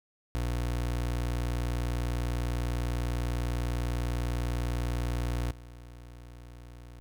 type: tone with level steps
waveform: 30% pulse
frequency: 60 Hz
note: B1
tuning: 49 cents flat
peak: -26 / -43 dBFS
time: 0.35-7 s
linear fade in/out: 0 ms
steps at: 5.51 s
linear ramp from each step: 2 ms
effects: none